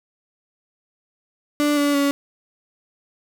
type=tone with pitch steps; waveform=35% pulse; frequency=293.7 / 287.8 / 282.1 Hz; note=D4 / D4 / C#4; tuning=0 / -35 / +30 cents; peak=-15 dBFS; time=1.6-2.11 s; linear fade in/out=0 ms; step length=170 ms; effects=none